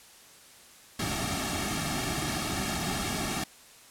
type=noise with comb filter; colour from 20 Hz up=pink; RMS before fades=-31 dBFS; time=0.99-3.44 s; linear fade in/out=5 ms; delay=2 ms; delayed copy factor=-0.8; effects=white hiss -53 dBFS RMS until 3.9 s + low-pass 11000 Hz 12 dB/octave